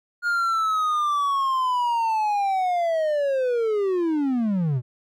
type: linear sweep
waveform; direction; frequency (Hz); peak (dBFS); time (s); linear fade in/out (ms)
triangle; down; 1429 to 115.5; -18; 0.22-4.82; 50
effects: none